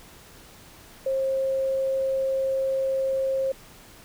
sine tone, 534 Hz, C5, 35 cents sharp, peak -22 dBFS, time 1.06-3.52 s, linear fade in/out 5 ms, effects pink hiss -49 dBFS RMS until 4.04 s

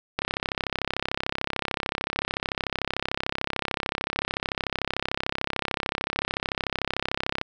click train, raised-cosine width 0.3 ms, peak -9 dBFS, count 243, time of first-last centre 0.19-7.414 s, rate 33.5 Hz, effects none

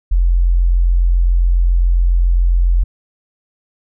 sine tone, 43.65 Hz, F1, in tune, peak -9 dBFS, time 0.11-2.84 s, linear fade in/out 10 ms, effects none

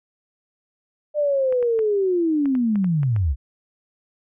sine linear sweep, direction down, 604 to 58.6 Hz, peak -17 dBFS, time 1.14-3.36 s, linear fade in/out 50 ms
clicks, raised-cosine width 0.5 ms, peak -23 dBFS, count 9, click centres 1.525 / 1.627 / 1.791 / 2.457 / 2.552 / 2.757 / 2.844 / 3.032 / 3.163 s
effects none

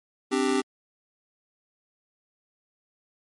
square chord, C suspended second, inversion none, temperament just, 261.6 / 294.3 / 392.4 Hz, C4 / D4 / G4, 0 / +4 / +2 cents, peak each -27 / -29 / -26 dBFS, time 0.31-0.62 s, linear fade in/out 20 ms, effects MP3 48 kbps

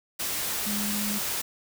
sine tone in noise, 207.3 Hz, G#3, 3 cents flat, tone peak -30 dBFS, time 0.66-1.19 s, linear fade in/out 10 ms, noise white, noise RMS -30 dBFS, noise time 0.19-1.42 s, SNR -3 dB, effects none

